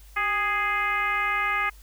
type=tone with frequency modulation; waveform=sine; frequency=1661.2 Hz; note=G#6; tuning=in tune; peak=-22 dBFS; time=0.16-1.7 s; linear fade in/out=10 ms; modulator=425 Hz; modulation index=1.7; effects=added 50 Hz sine -46 dBFS peak until 1.82 s + white hiss -56 dBFS RMS until 1.82 s